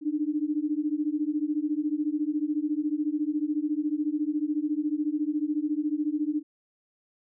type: beating tone pair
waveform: sine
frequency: 293.7 / 307.7 Hz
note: D4 / D#4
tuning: 0 / -19 cents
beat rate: 14 Hz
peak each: -28 dBFS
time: 0.01-6.43 s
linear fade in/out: 50 ms
effects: none